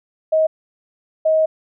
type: tone pair in turn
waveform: sine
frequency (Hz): 632 / 632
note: D#5 / D#5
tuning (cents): +27 / +27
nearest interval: unison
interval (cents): 0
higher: neither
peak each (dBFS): -12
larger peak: neither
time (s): 0.32-0.47 / 1.25-1.46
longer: second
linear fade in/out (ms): 10
effects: none